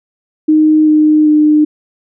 sine tone with pitch steps, 309.2 / 306 / 302.8 Hz, D#4 / D#4 / D#4, -11 / -29 / -47 cents, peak -5 dBFS, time 0.48-1.65 s, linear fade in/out 10 ms, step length 390 ms, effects none

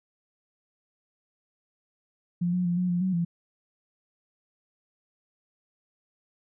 sine tone with pitch steps, 174.6 / 180.3 / 174.1 / 180.8 / 175.5 / 187.1 / 170.7 Hz, F3 / F#3 / F3 / F#3 / F3 / F#3 / F3, 0 / -45 / -5 / -40 / +9 / +20 / -39 cents, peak -23 dBFS, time 2.41-3.25 s, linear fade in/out 10 ms, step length 120 ms, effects none

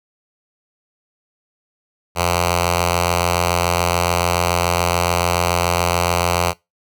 5% pulse tone with notch filter, 87 Hz, F2, 6 cents flat, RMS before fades -18 dBFS, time 2.15-6.54 s, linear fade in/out 50 ms, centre 270 Hz, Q 0.64, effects noise-tail reverb RT60 0.2 s tail -21 dB re dry

